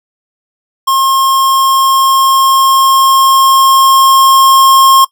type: tone with level ramp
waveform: square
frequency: 1072 Hz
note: C6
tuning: 42 cents sharp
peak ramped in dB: -8 to -3 dBFS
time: 0.87-5.05 s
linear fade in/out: 10 ms
effects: noise-tail reverb RT60 0.1 s tail -20 dB re dry